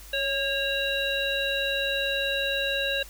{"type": "harmonic tone with a mistuned harmonic", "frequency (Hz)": 554.4, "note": "C#5", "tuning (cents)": 0, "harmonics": [1, 3, 5, 7], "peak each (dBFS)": [-30, -30, -30, -30], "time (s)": [0.13, 3.03], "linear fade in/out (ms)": 5, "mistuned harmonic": 3, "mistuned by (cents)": -40, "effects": ["added 50 Hz sine -45 dBFS peak until 3.09 s", "white hiss -48 dBFS RMS until 3.09 s"]}